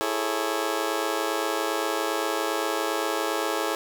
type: chord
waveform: 20% pulse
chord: A major seventh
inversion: second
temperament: just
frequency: 330 / 412.5 / 440 / 550 Hz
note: E4 / G#4 / A4 / C#5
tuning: +2 / -12 / 0 / -14 cents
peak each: -26 dBFS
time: 0.01-3.75 s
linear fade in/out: 0 ms
effects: none